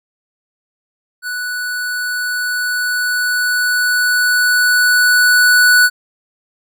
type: tone with level ramp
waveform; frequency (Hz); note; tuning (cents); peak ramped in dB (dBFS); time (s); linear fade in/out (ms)
square; 1480; F#6; 0; -21 to -7; 1.22-5.9; 50
effects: none